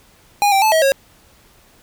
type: tone with pitch steps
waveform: square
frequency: 818 / 781 / 870 / 640 / 545 Hz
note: G#5 / G5 / A5 / D#5 / C#5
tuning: -26 / -7 / -20 / +49 / -29 cents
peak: -12 dBFS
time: 0.42-0.92 s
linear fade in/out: 0 ms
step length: 100 ms
effects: pink hiss -51 dBFS RMS until 1.82 s